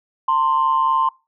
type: tone pair together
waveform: sine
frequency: 905 / 1048.9 Hz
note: A5 / C6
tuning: +48 / +4 cents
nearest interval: minor third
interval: 256 cents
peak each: -19 / -15 dBFS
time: 0.28-1.09 s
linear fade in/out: 5 ms
effects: noise-tail reverb RT60 0.3 s tail -25 dB re dry + tanh soft clip ceiling -8 dBFS